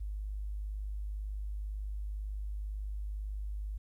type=tone; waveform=sine; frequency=51 Hz; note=G#1; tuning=31 cents flat; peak=-35 dBFS; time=0-3.78 s; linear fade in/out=10 ms; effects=12-bit